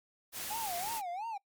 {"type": "noise", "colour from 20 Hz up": "white", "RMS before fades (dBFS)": -40, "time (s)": [0.32, 1.02], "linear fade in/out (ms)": 50}
{"type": "tone with vibrato", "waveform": "triangle", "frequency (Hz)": 800, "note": "G5", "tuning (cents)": 35, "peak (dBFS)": -34, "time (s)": [0.5, 1.38], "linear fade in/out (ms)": 10, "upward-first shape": "sine", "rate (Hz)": 2.9, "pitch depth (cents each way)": 250}
{"effects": ["noise-tail reverb RT60 0.1 s tail -23 dB re dry", "MP3 96 kbps"]}